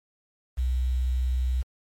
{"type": "tone with quantisation", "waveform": "sine", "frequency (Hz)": 63.1, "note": "B1", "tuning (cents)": 38, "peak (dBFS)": -22, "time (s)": [0.57, 1.63], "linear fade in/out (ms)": 20, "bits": 8, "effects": ["MP3 64 kbps"]}